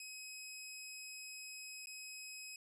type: tone with dropouts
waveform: 15% pulse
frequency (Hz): 2540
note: D#7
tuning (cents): +35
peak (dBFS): -40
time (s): 0-2.56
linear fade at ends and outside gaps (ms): 2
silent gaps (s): 1.859-1.87
effects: low-pass 12000 Hz 12 dB/octave